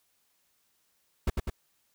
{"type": "noise with echo", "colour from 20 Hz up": "brown", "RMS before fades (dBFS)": -25, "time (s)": [1.27, 1.3], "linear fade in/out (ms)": 5, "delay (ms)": 100, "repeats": 2, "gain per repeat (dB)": -3, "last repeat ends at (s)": 1.5, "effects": ["white hiss -72 dBFS RMS until 1.94 s"]}